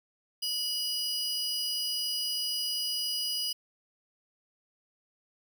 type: tone pair together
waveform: 40% pulse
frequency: 2931 / 4929 Hz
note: F#7 / D#8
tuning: -17 / -17 cents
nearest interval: major sixth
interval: 900 cents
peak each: -34 / -30 dBFS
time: 0.42-3.53 s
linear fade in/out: 10 ms
effects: none